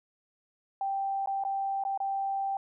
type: tone with dropouts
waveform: sine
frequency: 784 Hz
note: G5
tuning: in tune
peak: -28 dBFS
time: 0.81-2.57 s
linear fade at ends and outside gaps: 2 ms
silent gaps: 1.26-1.273 / 1.438-1.449 / 1.838-1.85 / 1.976-2.002 s
effects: none